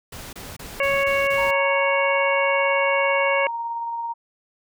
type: noise bursts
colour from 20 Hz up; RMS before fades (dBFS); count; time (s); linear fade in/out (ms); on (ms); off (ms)
pink; -37; 6; 0.12-1.51; 5; 210; 26
type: harmonic tone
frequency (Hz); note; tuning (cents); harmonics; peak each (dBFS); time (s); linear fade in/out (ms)
554.4; C#5; 0; 1 / 2 / 3 / 4 / 5; -21 / -27 / -29 / -23 / -29; 0.8-3.47; 2
type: tone with tremolo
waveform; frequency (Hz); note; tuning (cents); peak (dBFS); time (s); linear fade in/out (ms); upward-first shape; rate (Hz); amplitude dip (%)
sine; 931; A#5; -2; -24; 1.37-4.14; 20; sine; 18; 25
effects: none